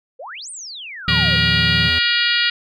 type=exponential two-way sweep; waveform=sine; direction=up then down; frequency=466.2 to 9210 to 466.2 Hz; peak=-30 dBFS; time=0.19-1.37 s; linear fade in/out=10 ms; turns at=0.5 s
type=tone; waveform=square; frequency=82.41 Hz; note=E2; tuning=in tune; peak=-25 dBFS; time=1.08-1.99 s; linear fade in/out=5 ms
type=chord; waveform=sine; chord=Bb suspended fourth; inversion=none; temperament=just; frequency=116.54 / 155.39 / 174.81 Hz; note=Bb2 / Eb3 / F3; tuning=0 / -2 / +2 cents; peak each=-24 dBFS; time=1.08-1.89 s; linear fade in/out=0 ms
type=harmonic tone; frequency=476 Hz; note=A#4; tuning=36 cents sharp; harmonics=3 / 4 / 5 / 6 / 7 / 8 / 9 / 10; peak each=-22 / -21 / -24 / -21 / -24 / -25 / -25 / -26 dBFS; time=1.08-2.5 s; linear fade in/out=5 ms
effects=none